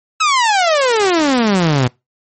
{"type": "exponential sweep", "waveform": "sawtooth", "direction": "down", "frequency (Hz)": [1318.5, 120], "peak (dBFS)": -7, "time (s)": [0.2, 1.88], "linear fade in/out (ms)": 10, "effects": ["noise-tail reverb RT60 0.2 s tail -23 dB re dry", "MP3 32 kbps"]}